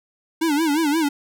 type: tone with vibrato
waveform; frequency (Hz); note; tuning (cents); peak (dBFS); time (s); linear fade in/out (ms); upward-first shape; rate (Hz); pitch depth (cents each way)
square; 307.1; D#4; -23; -18; 0.41-1.09; 10; sine; 5.7; 140
effects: none